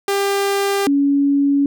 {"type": "tone pair in turn", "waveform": ["sawtooth", "sine"], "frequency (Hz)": [397.9, 281.4], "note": ["G4", "C#4"], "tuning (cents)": [26, 26], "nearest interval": "tritone", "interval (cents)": 600, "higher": "first", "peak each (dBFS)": -12, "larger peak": "neither", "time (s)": [[0.08, 0.87], [0.87, 1.66]], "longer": "neither", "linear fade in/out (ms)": 2, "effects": []}